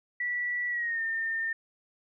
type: tone with pitch glide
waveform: sine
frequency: 1953 to 1811.7 Hz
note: B6 to A#6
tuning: -20 to -50 cents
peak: -28 dBFS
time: 0.2-1.53 s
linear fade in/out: 5 ms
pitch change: -130 cents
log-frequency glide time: 0.69-1.02 s
effects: none